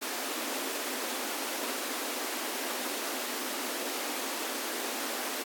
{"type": "high-pass noise", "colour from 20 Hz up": "pink", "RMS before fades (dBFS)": -35, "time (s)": [0.01, 5.44], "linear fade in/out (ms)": 20, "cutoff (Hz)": 240, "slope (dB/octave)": 96, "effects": ["AAC 64 kbps"]}